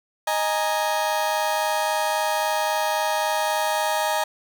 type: chord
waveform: 35% pulse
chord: D# suspended fourth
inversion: none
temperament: just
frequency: 622.3 / 829.7 / 933.4 Hz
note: D#5 / G#5 / A#5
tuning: 0 / -2 / +2 cents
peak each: -24 dBFS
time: 0.27-4.24 s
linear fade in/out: 5 ms
effects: none